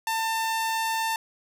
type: tone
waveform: sawtooth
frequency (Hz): 896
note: A5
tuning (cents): +31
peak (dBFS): -21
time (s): 0.07-1.16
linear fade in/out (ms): 2
effects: none